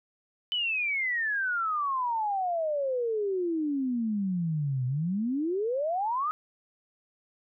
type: exponential two-way sweep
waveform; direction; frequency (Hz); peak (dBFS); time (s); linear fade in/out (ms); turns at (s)
sine; down then up; 3038 to 123.47 to 1285; -26; 0.52-6.31; 0; 4.86
effects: none